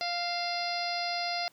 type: harmonic tone with a mistuned harmonic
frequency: 698.5 Hz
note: F5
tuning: in tune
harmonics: 1 / 2 / 3 / 4 / 5 / 6 / 7 / 8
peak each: -33 / -42 / -38 / -43 / -45 / -38 / -36 / -48 dBFS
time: 0.01-1.48 s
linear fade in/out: 0 ms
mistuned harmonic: 4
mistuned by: -41 cents
effects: pink hiss -63 dBFS RMS until 1.52 s + high-pass 150 Hz 12 dB/octave